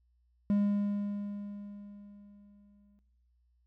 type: tone with exponential decay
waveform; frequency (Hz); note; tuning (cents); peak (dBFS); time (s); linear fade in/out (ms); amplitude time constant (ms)
triangle; 203.7; G#3; -33; -22; 0.5-2.99; 0; 540
effects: noise-tail reverb RT60 0.8 s tail -17 dB re dry + added 60 Hz sine -67 dBFS peak until 3.66 s